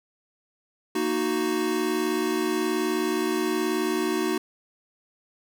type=chord; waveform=square; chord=D# minor; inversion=second; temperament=equal; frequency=233.1 / 311.1 / 370 Hz; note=A#3 / D#4 / F#4; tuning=0 / 0 / 0 cents; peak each=-32 / -28 / -27 dBFS; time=0.95-4.38 s; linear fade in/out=5 ms; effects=none

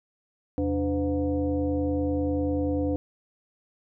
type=tone with frequency modulation; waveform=sine; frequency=292.9 Hz; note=D4; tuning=5 cents flat; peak=-23 dBFS; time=0.58-2.96 s; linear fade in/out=0 ms; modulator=212 Hz; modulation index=1.1; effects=none

